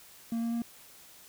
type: tone with pitch steps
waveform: triangle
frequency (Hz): 230 / 232 / 234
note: A#3 / A#3 / A#3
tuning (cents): -23 / -8 / +7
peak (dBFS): -27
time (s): 0.32-0.62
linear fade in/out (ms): 2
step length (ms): 100
effects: white hiss -54 dBFS RMS until 1.28 s